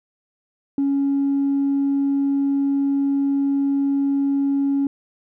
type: tone with tanh clipping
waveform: triangle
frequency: 278.1 Hz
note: C#4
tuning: 6 cents sharp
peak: -17 dBFS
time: 0.78-4.87 s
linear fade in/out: 2 ms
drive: 5 dB
effects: none